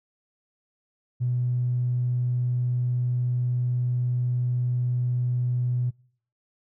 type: tone with tanh clipping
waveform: triangle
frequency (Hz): 123.47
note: B2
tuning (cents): 0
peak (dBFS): -22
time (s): 1.2-5.91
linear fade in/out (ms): 20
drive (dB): 4
effects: noise-tail reverb RT60 0.6 s tail -26 dB re dry